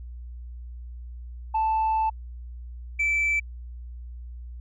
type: tone pair in turn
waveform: sine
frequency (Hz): 880 / 2322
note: A5 / D7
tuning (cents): 0 / -20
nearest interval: octave + perfect fourth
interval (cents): 1680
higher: second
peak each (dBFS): -19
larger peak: neither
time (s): 1.54-2.1 / 2.99-3.4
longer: first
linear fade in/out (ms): 10
effects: tanh soft clip ceiling -19 dBFS + added 60 Hz sine -36 dBFS peak until 4.6 s